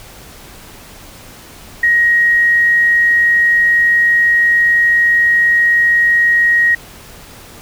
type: tone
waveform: sine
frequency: 1886 Hz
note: A#6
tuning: 20 cents sharp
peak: -8 dBFS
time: 1.83-6.75 s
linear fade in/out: 5 ms
effects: pink hiss -37 dBFS RMS until 7.61 s